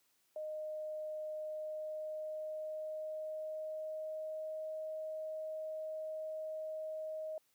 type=tone with pitch glide; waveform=sine; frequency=617 to 626.7 Hz; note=D#5 to D#5; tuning=-15 to +12 cents; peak=-39 dBFS; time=0.36-7.38 s; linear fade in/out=2 ms; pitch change=+27 cents; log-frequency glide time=1.33-4.74 s; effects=white hiss -75 dBFS RMS until 7.54 s + high-pass 100 Hz 12 dB/octave